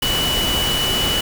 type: tone in noise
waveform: sine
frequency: 2958 Hz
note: F#7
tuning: 1 cent flat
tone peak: -19 dBFS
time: 0.02-1.21 s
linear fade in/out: 5 ms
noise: pink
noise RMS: -22 dBFS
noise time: 0.02-1.21 s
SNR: 0 dB
effects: none